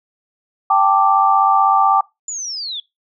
sine chord, G suspended second, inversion none, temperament equal, 784 / 880 / 1174.7 Hz, G5 / A5 / D6, 0 / 0 / 0 cents, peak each -14 / -17 / -14 dBFS, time 0.7-2.01 s, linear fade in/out 5 ms
sine linear sweep, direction down, 7120 to 3322 Hz, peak -23 dBFS, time 2.28-2.8 s, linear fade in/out 2 ms
effects noise-tail reverb RT60 0.2 s tail -22 dB re dry

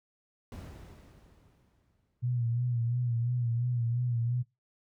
brown noise with exponential decay, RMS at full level -39 dBFS, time 0.52-2.5 s, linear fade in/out 1 ms, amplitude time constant 430 ms
sine tone with vibrato, 120 Hz, B2, 49 cents flat, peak -27 dBFS, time 2.22-4.43 s, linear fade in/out 20 ms, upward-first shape sine, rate 2.9 Hz, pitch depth 59 cents each way
effects noise-tail reverb RT60 0.2 s tail -19 dB re dry + high-pass 60 Hz 12 dB/octave

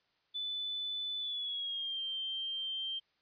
sine tone with pitch glide, 3496 to 3151 Hz, A7 to G7, -12 to +8 cents, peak -35 dBFS, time 0.34-3 s, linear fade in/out 20 ms, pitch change -180 cents, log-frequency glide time 1.19-2.01 s, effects white hiss -75 dBFS RMS until 3.21 s + resampled to 11025 Hz

